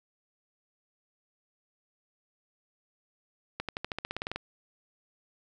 accelerating click train, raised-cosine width 0.3 ms, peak -17 dBFS, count 13, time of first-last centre 3.6-4.36 s, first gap 87 ms, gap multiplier 0.94, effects none

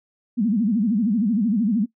sine tone with vibrato, 217.6 Hz, A3, 19 cents flat, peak -17 dBFS, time 0.37-1.86 s, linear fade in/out 20 ms, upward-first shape sine, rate 13 Hz, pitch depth 210 cents each way, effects noise-tail reverb RT60 0.1 s tail -18 dB re dry

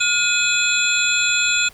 sine tone cluster, 1428 / 2523 / 3426 / 4048 / 7230 Hz, F6 / D#7 / A7 / B7 / A8, +38 / +23 / -47 / +42 / +46 cents, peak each -22 / -19 / -23 / -26 / -22 dBFS, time 0-1.69 s, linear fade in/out 10 ms, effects tanh soft clip ceiling -4 dBFS + pink hiss -47 dBFS RMS until 1.73 s

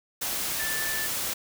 sine tone in noise, 1760 Hz, A6, in tune, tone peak -31 dBFS, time 0.59-1.07 s, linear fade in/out 10 ms, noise white, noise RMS -30 dBFS, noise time 0.21-1.34 s, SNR -4 dB, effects none

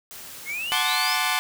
white noise, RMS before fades -40 dBFS, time 0.11-0.77 s, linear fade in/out 0 ms
triangle exponential sweep, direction up, 2093 to 5570 Hz, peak -26 dBFS, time 0.45-1.18 s, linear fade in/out 50 ms
15% pulse chord, D dominant seventh, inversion first, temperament equal with one note detuned, 740 / 872.4 / 1046.5 / 1174.7 Hz, F#5 / A5 / C6 / D6, 0 / -15 / 0 / 0 cents, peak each -21 dBFS, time 0.72-1.39 s, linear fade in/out 0 ms
effects none

